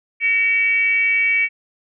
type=tone with frequency modulation; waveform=sine; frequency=2275 Hz; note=C#7; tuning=44 cents sharp; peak=-14 dBFS; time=0.2-1.49 s; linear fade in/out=50 ms; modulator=423 Hz; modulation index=0.48; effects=none